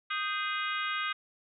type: harmonic tone with a mistuned harmonic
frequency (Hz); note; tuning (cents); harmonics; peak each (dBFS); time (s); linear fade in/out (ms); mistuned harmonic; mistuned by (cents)
413.4; G#4; -8; 3 / 4 / 5 / 6 / 7 / 8 / 9; -34 / -36 / -38 / -40 / -41 / -42 / -43; 0.1-1.13; 10; 4; -96
effects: none